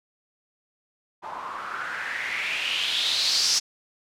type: noise with low-pass filter sweep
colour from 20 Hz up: blue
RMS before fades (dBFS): -27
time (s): 1.22-3.6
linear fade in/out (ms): 20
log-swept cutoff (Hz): 900 to 5600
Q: 4.7
effects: none